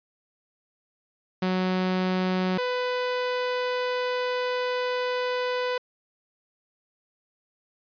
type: tone pair in turn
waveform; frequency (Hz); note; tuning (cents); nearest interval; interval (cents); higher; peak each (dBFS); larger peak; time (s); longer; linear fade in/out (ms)
sawtooth; 185 / 498.6; F#3 / B4; 0 / +16; octave + perfect fourth; 1716; second; -19 / -21; first; 1.42-2.58 / 2.58-5.78; second; 5
effects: resampled to 11025 Hz